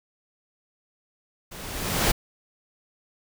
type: noise with level ramp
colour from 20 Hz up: pink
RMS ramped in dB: -41 to -20 dBFS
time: 1.51-2.12 s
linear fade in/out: 10 ms
effects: none